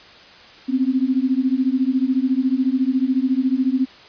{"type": "beating tone pair", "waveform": "sine", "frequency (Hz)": [253.8, 267.8], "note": ["B3", "C4"], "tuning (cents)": [47, 40], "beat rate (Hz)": 14, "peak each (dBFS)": -19, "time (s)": [0.68, 3.86], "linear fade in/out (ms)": 20, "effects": ["white hiss -44 dBFS RMS until 4.08 s", "resampled to 11025 Hz"]}